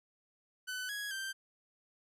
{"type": "tone with pitch steps", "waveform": "sawtooth", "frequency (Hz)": [1505, 1664, 1567], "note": ["F#6", "G#6", "G6"], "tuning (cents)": [29, 3, -1], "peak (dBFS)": -34, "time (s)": [0.67, 1.33], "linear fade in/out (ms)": 20, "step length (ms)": 220, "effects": ["resampled to 32000 Hz"]}